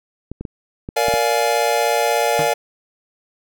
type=clicks; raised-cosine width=3 ms; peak=-15 dBFS; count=6; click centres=0.316 / 0.41 / 0.452 / 0.889 / 1.084 / 1.139 s
type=chord; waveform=square; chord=Bb dominant seventh; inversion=none; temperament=just; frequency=466.2 / 582.7 / 699.2 / 839.1 Hz; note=Bb4 / D5 / F5 / Ab5; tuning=0 / -14 / +2 / +18 cents; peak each=-22 dBFS; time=0.96-2.54 s; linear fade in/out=10 ms
type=tone with exponential decay; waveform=sawtooth; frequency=152.4 Hz; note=D#3; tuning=36 cents flat; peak=-16 dBFS; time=2.39-2.54 s; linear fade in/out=0 ms; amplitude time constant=31 ms
effects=none